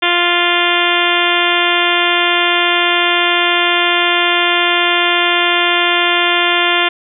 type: harmonic tone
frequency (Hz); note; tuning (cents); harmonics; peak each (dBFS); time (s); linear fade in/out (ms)
349.2; F4; 0; 1 / 2 / 3 / 4 / 5 / 6 / 7 / 8 / 9 / 10; -20 / -20 / -20 / -20 / -20 / -20 / -20 / -20 / -20 / -20; 0.02-6.89; 10
effects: none